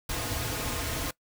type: noise with comb filter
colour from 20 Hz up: pink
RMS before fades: -32 dBFS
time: 0.09-1.11 s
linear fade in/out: 5 ms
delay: 5.2 ms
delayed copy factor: -0.7
effects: noise-tail reverb RT60 0.1 s tail -21 dB re dry